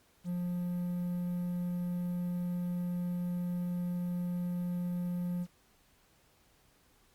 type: tone with quantisation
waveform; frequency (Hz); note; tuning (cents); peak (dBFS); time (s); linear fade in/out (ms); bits
triangle; 176.8; F3; +22; -30; 0.24-5.47; 50; 10
effects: pink hiss -67 dBFS RMS until 7.14 s + Opus 48 kbps